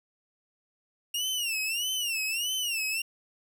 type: tone with vibrato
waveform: sawtooth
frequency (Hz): 2794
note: F7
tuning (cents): 0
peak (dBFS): -25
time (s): 1.14-3.02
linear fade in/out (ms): 5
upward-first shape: sine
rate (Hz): 1.6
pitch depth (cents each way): 160
effects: none